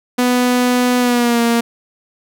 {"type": "tone with pitch glide", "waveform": "sawtooth", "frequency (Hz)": [247.7, 233.8], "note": ["B3", "A#3"], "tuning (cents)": [5, 5], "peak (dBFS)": -8, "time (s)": [0.18, 1.61], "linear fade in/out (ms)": 10, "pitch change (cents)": -100, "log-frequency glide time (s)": [0.99, 1.41], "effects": []}